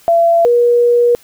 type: tone pair in turn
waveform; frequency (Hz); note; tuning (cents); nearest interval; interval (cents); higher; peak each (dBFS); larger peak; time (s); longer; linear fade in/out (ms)
sine; 676 / 479.4; E5 / A#4; +43 / +48; tritone; 595; first; -7; neither; 0.08-0.45 / 0.45-1.15; second; 0
effects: white hiss -46 dBFS RMS until 1.23 s